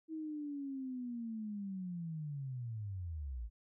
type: linear sweep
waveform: sine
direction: down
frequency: 322.2 to 51.91 Hz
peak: -39 dBFS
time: 0.08-3.5 s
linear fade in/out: 50 ms
effects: none